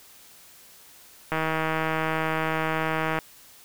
click train, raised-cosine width 0.5 ms, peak -11 dBFS, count 298, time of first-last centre 1.32-3.188 s, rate 159 Hz, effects white hiss -51 dBFS RMS until 3.64 s

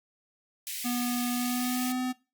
white high-pass noise, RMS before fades -36 dBFS, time 0.67-1.92 s, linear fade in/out 0 ms, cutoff 1900 Hz, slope 48 dB/octave
square tone with pitch glide, 244.6 to 253.7 Hz, B3 to B3, -16 to +47 cents, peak -29 dBFS, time 0.84-2.13 s, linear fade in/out 20 ms, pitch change +63 cents, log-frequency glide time 1.3-1.99 s
effects noise-tail reverb RT60 0.3 s tail -20 dB re dry + Opus 48 kbps

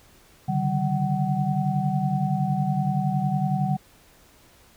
sine tone cluster, 139.9 / 150.7 / 191.2 / 752 Hz, C#3 / D3 / G3 / F#5, +16 / +45 / -43 / +28 cents, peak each -27 / -26 / -26 / -28 dBFS, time 0.48-3.77 s, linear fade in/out 10 ms, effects pink hiss -55 dBFS RMS until 4.76 s

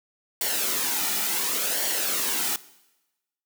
white noise with flanger, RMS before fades -26 dBFS, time 0.41-2.56 s, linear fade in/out 2 ms, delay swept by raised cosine 0.79 to 1.89 ms, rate 0.69 Hz, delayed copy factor -0.55, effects noise-tail reverb RT60 1.0 s tail -19 dB re dry + high-pass 200 Hz 12 dB/octave

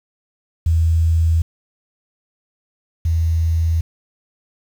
sine tone pair in turn, 82 / 82 Hz, E2 / E2, -9 / -9 cents, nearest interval unison, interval 0 cents, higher neither, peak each -12 / -14 dBFS, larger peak first, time 0.66-1.42 / 3.05-3.81 s, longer neither, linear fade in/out 5 ms, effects 7-bit

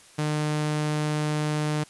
sawtooth tone, 151.3 Hz, D#3, 48 cents flat, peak -20 dBFS, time 0.18-1.84 s, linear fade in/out 10 ms, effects white hiss -52 dBFS RMS until 1.89 s + resampled to 24000 Hz

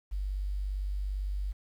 sine tone with quantisation, 48.81 Hz, G1, 7 cents flat, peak -30 dBFS, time 0.11-1.53 s, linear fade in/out 20 ms, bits 10, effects none

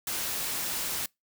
white noise, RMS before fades -32 dBFS, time 0.07-1.06 s, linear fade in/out 2 ms, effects noise-tail reverb RT60 0.2 s tail -26 dB re dry

